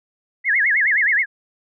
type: tone with vibrato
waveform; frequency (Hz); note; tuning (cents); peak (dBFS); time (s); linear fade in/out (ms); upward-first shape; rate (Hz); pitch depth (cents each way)
sine; 1893; A#6; +26; -14; 0.44-1.26; 50; sine; 9.5; 250
effects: none